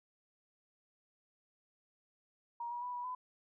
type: tone with pitch steps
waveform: sine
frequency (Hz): 945 / 962 / 986 / 974 / 1005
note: A#5 / B5 / B5 / B5 / B5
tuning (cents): +23 / -46 / -3 / -24 / +30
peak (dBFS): -38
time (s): 2.6-3.15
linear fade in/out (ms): 5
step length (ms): 110
effects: none